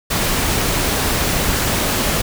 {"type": "noise", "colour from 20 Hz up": "pink", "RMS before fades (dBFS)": -18, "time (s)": [0.1, 2.22], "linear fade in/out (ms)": 10, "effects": []}